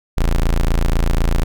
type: tone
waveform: 35% pulse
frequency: 28 Hz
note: A0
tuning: 31 cents sharp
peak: -11 dBFS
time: 0.17-1.44 s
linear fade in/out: 10 ms
effects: none

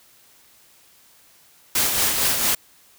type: noise with tremolo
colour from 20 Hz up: white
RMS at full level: -19 dBFS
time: 1.75-2.55 s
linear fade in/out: 5 ms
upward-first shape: sine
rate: 4.4 Hz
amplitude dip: 40%
effects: white hiss -54 dBFS RMS until 2.98 s

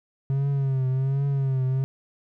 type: tone with vibrato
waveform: triangle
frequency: 134.9 Hz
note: C#3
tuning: 47 cents flat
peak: -19 dBFS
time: 0.3-1.84 s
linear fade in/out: 0 ms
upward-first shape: triangle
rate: 1.3 Hz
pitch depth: 78 cents each way
effects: none

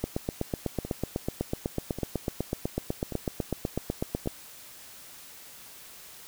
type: two click trains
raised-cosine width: 2 ms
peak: -21 / -14 dBFS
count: 4 / 35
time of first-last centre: 0.85-4.259 / 0.04-4.274 s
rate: 0.88 / 8.03 Hz
effects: white hiss -48 dBFS RMS until 6.27 s

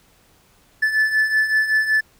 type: beating tone pair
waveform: triangle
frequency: 1740 / 1745.3 Hz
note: A6 / A6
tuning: -20 / -15 cents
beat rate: 5.3 Hz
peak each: -21 / -15 dBFS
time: 0.82-2.01 s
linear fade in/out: 10 ms
effects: pink hiss -56 dBFS RMS until 2.19 s

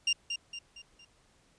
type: tone with echo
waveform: 30% pulse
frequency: 2793 Hz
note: F7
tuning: 1 cent flat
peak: -22 dBFS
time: 0.07-0.13 s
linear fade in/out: 5 ms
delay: 230 ms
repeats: 4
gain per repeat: -7 dB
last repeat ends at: 1.05 s
effects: pink hiss -66 dBFS RMS until 1.58 s + resampled to 22050 Hz

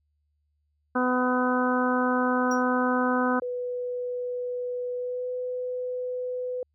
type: harmonic tone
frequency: 251.3 Hz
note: B3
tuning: 30 cents sharp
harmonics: 1 / 2 / 3 / 4 / 5 / 6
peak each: -25 / -28 / -32 / -30 / -30 / -31 dBFS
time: 0.95-3.4 s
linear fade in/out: 10 ms
type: tone with exponential decay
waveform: triangle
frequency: 5700 Hz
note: F8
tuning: 34 cents sharp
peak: -31 dBFS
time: 2.51-2.63 s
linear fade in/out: 5 ms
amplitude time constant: 26 ms
type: tone with pitch glide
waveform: sine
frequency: 493.9 to 500.5 Hz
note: B4 to B4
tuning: 0 to +23 cents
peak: -28 dBFS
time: 3.42-6.63 s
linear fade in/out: 2 ms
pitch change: +23 cents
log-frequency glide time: 4.95-5.3 s
effects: added 74 Hz sine -70 dBFS peak until 6.74 s

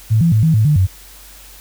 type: tone with pitch steps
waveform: sine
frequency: 110.1 / 167.6 / 109.2 / 160.2 / 108.7 / 150.2 / 94.1 Hz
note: A2 / E3 / A2 / E3 / A2 / D3 / F#2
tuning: +2 / +29 / -13 / -49 / -21 / +39 / +30 cents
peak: -9 dBFS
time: 0.1-0.87 s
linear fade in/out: 20 ms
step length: 110 ms
effects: added 47 Hz sine -42 dBFS peak until 1.6 s + white hiss -41 dBFS RMS until 1.6 s

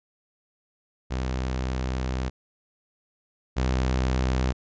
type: tone pair in turn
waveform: sawtooth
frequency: 64 / 64 Hz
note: C2 / C2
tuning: -38 / -38 cents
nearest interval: unison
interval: 0 cents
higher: neither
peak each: -22 / -18 dBFS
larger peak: second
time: 1.1-2.3 / 3.56-4.53 s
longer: first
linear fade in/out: 20 ms
effects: resampled to 16000 Hz

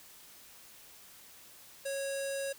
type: tone with low-pass filter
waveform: square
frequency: 550 Hz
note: C#5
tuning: 14 cents flat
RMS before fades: -36 dBFS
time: 1.85-2.53 s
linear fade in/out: 10 ms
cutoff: 9600 Hz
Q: 2.9
effects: white hiss -55 dBFS RMS until 2.58 s

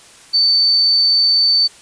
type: tone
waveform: sine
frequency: 4542 Hz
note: C#8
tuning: 41 cents sharp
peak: -10 dBFS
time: 0.33-1.68 s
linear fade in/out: 20 ms
effects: white hiss -43 dBFS RMS until 1.81 s + resampled to 22050 Hz

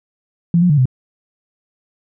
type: tone with pitch steps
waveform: sine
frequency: 170.7 / 178.4 / 147.2 / 128.3 Hz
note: F3 / F3 / D3 / C3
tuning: -39 / +37 / +4 / -34 cents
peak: -9 dBFS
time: 0.54-0.856 s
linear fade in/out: 2 ms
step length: 79 ms
effects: none

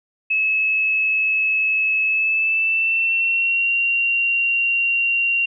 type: tone with pitch glide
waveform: sine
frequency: 2589 to 2759 Hz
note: E7 to F7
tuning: -32 to -22 cents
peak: -16 dBFS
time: 0.3-5.46 s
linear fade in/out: 10 ms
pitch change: +110 cents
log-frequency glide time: 2.05-3.71 s
effects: none

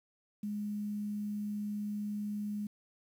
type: tone with quantisation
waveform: sine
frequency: 207.7 Hz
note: G#3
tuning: in tune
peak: -34 dBFS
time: 0.43-2.67 s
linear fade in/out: 5 ms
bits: 10
effects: none

